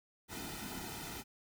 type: noise with comb filter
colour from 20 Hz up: pink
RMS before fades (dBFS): -44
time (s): 0.28-1.24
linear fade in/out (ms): 50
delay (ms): 1.8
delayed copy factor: -0.75
effects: none